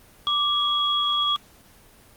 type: tone pair together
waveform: sine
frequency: 1174.7 / 3323 Hz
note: D6 / G#7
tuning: 0 / 0 cents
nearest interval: octave + tritone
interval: 1800 cents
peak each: -24 / -21 dBFS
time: 0.27-1.36 s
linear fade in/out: 0 ms
effects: pink hiss -52 dBFS RMS until 2.16 s + Opus 24 kbps